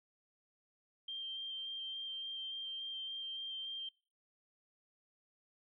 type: tone with vibrato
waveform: sine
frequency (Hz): 3163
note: G7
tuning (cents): +15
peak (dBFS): -40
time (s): 1.08-3.89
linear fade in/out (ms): 5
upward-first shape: square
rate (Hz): 3.5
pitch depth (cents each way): 8
effects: noise-tail reverb RT60 0.4 s tail -24 dB re dry